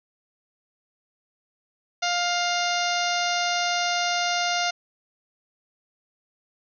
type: harmonic tone with a mistuned harmonic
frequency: 703 Hz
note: F5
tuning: 11 cents sharp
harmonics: 1 / 2 / 3 / 4 / 5 / 6 / 7 / 8 / 9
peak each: -26 / -29 / -31 / -32 / -33 / -34 / -34 / -35 / -36 dBFS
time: 2.02-4.71 s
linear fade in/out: 10 ms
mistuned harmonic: 5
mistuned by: +34 cents
effects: none